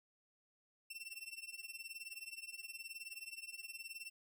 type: tone with tremolo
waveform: sawtooth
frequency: 2698 Hz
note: E7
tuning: 40 cents sharp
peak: -40 dBFS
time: 0.9-4.1 s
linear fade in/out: 5 ms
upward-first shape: triangle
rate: 19 Hz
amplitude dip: 95%
effects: none